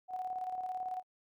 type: tone with tremolo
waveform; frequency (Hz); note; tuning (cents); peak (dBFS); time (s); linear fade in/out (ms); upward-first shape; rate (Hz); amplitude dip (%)
sine; 740; F#5; 0; -34; 0.08-1.03; 50; square; 18; 45
effects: Opus 48 kbps